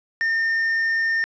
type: tone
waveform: triangle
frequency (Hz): 1815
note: A#6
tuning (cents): -47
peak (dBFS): -17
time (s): 0.21-1.24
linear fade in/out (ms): 0
effects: resampled to 16000 Hz + 9-bit